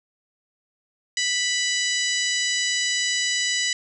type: harmonic tone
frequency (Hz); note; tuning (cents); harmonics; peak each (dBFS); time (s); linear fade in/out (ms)
987.8; B5; 0; 2 / 3 / 4 / 5 / 6 / 7 / 8; -26 / -28 / -29 / -30 / -31 / -31 / -32; 1.17-3.73; 2
effects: none